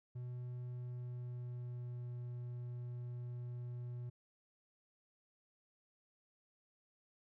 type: tone with pitch glide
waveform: triangle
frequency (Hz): 123.47 to 121.91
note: B2 to B2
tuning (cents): 0 to -22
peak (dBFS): -40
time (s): 0.15-4.1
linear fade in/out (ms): 10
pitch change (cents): -22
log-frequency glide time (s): 0.68-2.12
effects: none